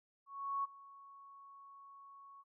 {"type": "tone with ADSR envelope", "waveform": "sine", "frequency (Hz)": 1108.7, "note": "C#6", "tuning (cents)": 0, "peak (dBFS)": -33, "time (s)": [0.26, 2.44], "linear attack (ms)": 380, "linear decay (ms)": 19, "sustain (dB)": -21, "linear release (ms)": 37, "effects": []}